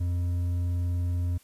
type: tone with hard clipping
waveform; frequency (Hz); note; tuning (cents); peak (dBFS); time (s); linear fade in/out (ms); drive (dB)
triangle; 87.9; F2; +12; -26; 0-1.38; 10; 7
effects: white hiss -60 dBFS RMS until 1.43 s + resampled to 32000 Hz